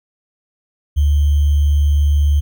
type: tone with sample-and-hold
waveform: sine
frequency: 73 Hz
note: D2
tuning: 10 cents flat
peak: -10 dBFS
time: 0.96-2.41 s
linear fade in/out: 20 ms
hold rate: 3150 Hz
effects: none